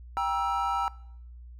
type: chord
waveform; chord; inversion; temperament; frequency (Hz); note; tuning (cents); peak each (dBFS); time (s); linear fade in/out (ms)
triangle; E diminished; first; just; 791.1 / 949.3 / 1318.5; G5 / Bb5 / E6; +16 / +31 / 0; -28 / -28 / -28; 0.17-0.88; 0
effects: noise-tail reverb RT60 0.7 s tail -22 dB re dry + added 60 Hz sine -43 dBFS peak until 1.59 s